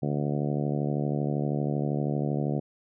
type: harmonic tone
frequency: 72.7 Hz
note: D2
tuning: 17 cents flat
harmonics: 2 / 3 / 4 / 5 / 6 / 7 / 8 / 9 / 10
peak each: -28 / -32 / -34 / -36 / -38 / -39 / -40 / -41 / -42 dBFS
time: 0.02-2.6 s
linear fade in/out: 10 ms
effects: none

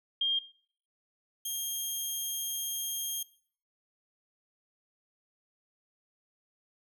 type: tone pair in turn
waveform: sine / 10% pulse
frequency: 3211 / 3223 Hz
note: G7 / G7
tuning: +41 / +47 cents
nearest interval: unison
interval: 6 cents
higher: second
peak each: -25 dBFS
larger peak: neither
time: 0.21-0.39 / 1.45-3.23 s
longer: second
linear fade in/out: 5 ms
effects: noise-tail reverb RT60 0.5 s tail -19 dB re dry

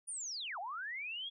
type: linear two-way sweep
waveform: sine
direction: down then up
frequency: 9690 to 663 to 3382 Hz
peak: -39 dBFS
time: 0.07-1.3 s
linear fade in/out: 20 ms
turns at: 0.59 s
effects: none

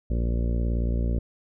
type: harmonic tone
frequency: 58.27 Hz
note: A#1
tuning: in tune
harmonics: 1 / 2 / 3 / 4 / 5 / 6 / 7 / 8 / 9 / 10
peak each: -23 / -31 / -35 / -34 / -42 / -40 / -44 / -43 / -45 / -44 dBFS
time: 0.1-1.19 s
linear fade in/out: 5 ms
effects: none

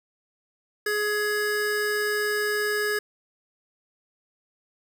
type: tone pair together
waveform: square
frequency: 419 / 1676 Hz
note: G#4 / G#6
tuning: +15 / +15 cents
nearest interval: 2 octaves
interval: 2400 cents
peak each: -27 dBFS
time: 0.86-2.99 s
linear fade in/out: 5 ms
effects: none

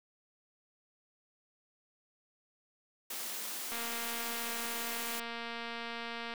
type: high-pass noise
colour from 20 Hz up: white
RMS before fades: -40 dBFS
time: 3.1-5.2 s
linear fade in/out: 5 ms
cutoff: 190 Hz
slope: 96 dB/octave
type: click train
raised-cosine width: 0.3 ms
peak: -25 dBFS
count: 611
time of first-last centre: 3.72-6.338 s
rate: 233 Hz
effects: none

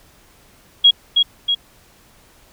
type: tone with echo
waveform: sine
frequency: 3300 Hz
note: G#7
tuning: 12 cents flat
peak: -6 dBFS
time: 0.84-0.91 s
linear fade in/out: 10 ms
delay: 320 ms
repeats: 2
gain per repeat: -4 dB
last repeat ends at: 1.55 s
effects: pink hiss -51 dBFS RMS until 2.52 s

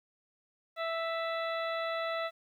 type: harmonic tone with a mistuned harmonic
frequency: 659.3 Hz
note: E5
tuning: in tune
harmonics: 1 / 2 / 3 / 4 / 5 / 6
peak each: -34 / -37 / -40 / -46 / -47 / -46 dBFS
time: 0.76-2.31 s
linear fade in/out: 50 ms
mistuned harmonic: 5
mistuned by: +68 cents
effects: 11-bit

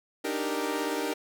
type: chord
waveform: sawtooth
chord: Eb major seventh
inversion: third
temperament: equal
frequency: 293.7 / 311.1 / 392 / 466.2 Hz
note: D4 / Eb4 / G4 / Bb4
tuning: 0 / 0 / 0 / 0 cents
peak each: -30 / -31 / -30 / -30 dBFS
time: 0.24-1.14 s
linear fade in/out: 10 ms
effects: none

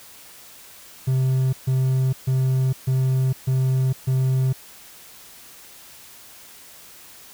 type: tone bursts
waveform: triangle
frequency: 130.81 Hz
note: C3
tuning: in tune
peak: -15 dBFS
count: 6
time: 1.07-4.53 s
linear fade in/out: 10 ms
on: 460 ms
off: 140 ms
effects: white hiss -45 dBFS RMS until 7.33 s

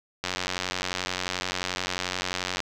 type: click train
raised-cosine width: 0.2 ms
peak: -10 dBFS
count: 217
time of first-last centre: 0.24-2.603 s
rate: 91.4 Hz
effects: none

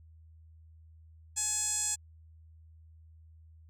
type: tone with band-pass filter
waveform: sawtooth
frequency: 847 Hz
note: G#5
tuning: 34 cents sharp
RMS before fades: -32 dBFS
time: 1.36-1.96 s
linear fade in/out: 20 ms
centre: 7600 Hz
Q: 7
effects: added 80 Hz sine -53 dBFS peak until 3.69 s

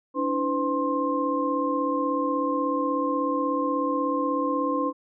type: tone cluster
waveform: sine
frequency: 285.3 / 321.7 / 507 / 1057 Hz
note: C#4 / E4 / B4 / C6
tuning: +50 / -42 / +45 / +17 cents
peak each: -27 / -32 / -28 / -27 dBFS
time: 0.14-4.93 s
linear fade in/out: 50 ms
effects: none

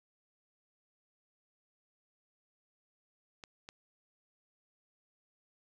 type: clicks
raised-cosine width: 0.2 ms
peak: -29 dBFS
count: 2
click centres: 3.438 / 3.689 s
effects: none

